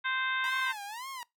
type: harmonic tone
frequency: 521 Hz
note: C5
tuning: 7 cents flat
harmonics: 2 / 3 / 4 / 5 / 6 / 7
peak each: -35 / -31 / -36 / -41 / -46 / -39 dBFS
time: 0.04-0.73 s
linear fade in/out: 20 ms
type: tone with vibrato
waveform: sawtooth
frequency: 932.3 Hz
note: A#5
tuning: in tune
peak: -35 dBFS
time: 0.44-1.23 s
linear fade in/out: 0 ms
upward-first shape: sine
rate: 1.9 Hz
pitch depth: 260 cents each way
effects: noise-tail reverb RT60 0.2 s tail -24 dB re dry